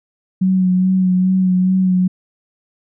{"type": "tone with vibrato", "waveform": "sine", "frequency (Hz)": 185.4, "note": "F#3", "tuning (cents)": 4, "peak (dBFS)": -11, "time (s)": [0.41, 2.08], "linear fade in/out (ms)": 10, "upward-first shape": "sine", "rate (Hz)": 2.4, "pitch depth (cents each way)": 25, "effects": []}